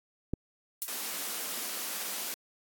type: click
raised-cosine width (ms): 3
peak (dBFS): -18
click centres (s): 0.336
type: noise with exponential decay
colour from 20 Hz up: violet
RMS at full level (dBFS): -27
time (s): 0.82-0.95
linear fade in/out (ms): 0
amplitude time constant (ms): 27
type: high-pass noise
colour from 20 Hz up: white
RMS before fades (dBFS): -36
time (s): 0.88-2.34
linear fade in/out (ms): 0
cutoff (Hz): 180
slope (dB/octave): 96
effects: AAC 64 kbps

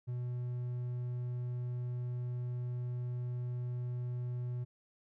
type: tone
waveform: triangle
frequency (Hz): 123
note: B2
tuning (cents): -7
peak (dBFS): -33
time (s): 0.07-4.65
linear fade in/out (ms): 20
effects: none

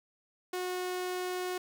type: tone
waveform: sawtooth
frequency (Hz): 364.1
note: F#4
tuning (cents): -28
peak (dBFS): -29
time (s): 0.53-1.58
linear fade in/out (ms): 5
effects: 11-bit

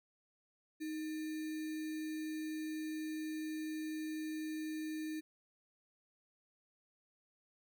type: tone with sample-and-hold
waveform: sine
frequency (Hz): 312.1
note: D#4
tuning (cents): +5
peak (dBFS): -38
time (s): 0.8-5.21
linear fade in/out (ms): 20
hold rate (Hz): 2100
effects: none

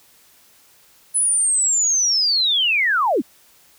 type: linear sweep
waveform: sine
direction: down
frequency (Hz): 10210 to 185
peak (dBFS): -15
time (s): 1.14-3.22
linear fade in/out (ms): 20
effects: white hiss -53 dBFS RMS until 3.78 s

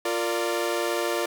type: chord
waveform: sawtooth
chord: Bb major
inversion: second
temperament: equal with one note detuned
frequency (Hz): 349.2 / 460.8 / 587.3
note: F4 / Bb4 / D5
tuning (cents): 0 / -20 / 0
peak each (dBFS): -24 / -26 / -25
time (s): 0.05-1.26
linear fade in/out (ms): 5
effects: none

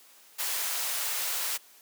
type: high-pass noise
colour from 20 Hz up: white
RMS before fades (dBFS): -31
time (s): 0.38-1.58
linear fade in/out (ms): 20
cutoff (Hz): 630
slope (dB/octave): 12
effects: white hiss -56 dBFS RMS until 1.81 s + high-pass 300 Hz 12 dB/octave

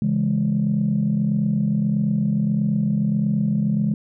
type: chord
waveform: sine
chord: C# minor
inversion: none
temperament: just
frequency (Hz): 138.59 / 166.31 / 207.9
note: C#3 / E3 / G#3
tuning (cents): 0 / +16 / +2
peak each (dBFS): -23 / -23 / -19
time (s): 0.02-3.94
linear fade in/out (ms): 2
effects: tanh soft clip ceiling -11 dBFS

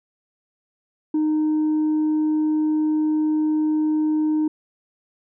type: tone with tanh clipping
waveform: sine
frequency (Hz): 308.1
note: D#4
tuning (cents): -17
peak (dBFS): -18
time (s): 1.14-4.48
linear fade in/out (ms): 5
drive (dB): 1
effects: none

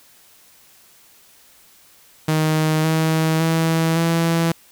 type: tone with pitch steps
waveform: sawtooth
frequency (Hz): 156.4 / 159.59 / 162.85 / 166.18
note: D#3 / D#3 / E3 / E3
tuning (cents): +9 / +44 / -21 / +14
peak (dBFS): -12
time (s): 2.28-4.52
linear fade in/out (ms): 5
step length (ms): 560
effects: white hiss -51 dBFS RMS until 4.71 s

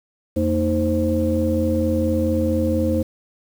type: tone cluster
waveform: sine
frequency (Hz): 85.9 / 227.7 / 312 / 523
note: F2 / A#3 / D#4 / C5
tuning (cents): -28 / -40 / +5 / -1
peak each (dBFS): -22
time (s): 0.36-3.03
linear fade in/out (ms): 10
effects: tanh soft clip ceiling -8 dBFS + 7-bit

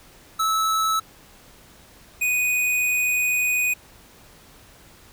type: tone pair in turn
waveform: square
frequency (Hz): 1305 / 2484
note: E6 / D#7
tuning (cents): -18 / -3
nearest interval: major seventh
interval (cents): 1115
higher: second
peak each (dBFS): -20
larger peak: neither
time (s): 0.39-1 / 2.21-3.74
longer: second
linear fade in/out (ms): 10
effects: pink hiss -50 dBFS RMS until 5.12 s

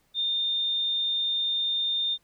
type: tone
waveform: sine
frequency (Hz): 3625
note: A#7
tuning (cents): -49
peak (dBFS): -24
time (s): 0.14-2.18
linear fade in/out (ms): 50
effects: pink hiss -68 dBFS RMS until 2.23 s

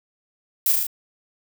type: noise with echo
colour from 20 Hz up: violet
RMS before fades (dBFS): -19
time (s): 0.66-0.72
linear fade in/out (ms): 2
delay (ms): 37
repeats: 4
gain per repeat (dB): -2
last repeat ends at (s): 0.868
effects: none

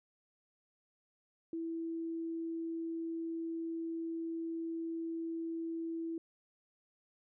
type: tone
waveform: sine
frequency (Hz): 329.6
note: E4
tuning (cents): 0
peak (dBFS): -36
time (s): 1.53-6.18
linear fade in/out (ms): 2
effects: none

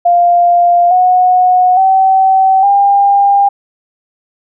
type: tone with pitch steps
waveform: sine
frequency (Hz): 698.5 / 731.1 / 765.2 / 801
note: F5 / F#5 / G5 / G5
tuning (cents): 0 / -21 / -42 / +37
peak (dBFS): -5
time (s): 0.05-3.49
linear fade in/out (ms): 10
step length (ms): 860
effects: none

